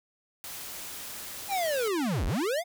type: noise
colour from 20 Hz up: white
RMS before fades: -40 dBFS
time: 0.44-1.88 s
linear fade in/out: 0 ms
type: linear two-way sweep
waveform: square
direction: down then up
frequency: 830.6 to 32.35 to 733 Hz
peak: -27 dBFS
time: 1.48-2.64 s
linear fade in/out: 50 ms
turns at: 2.26 s
effects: none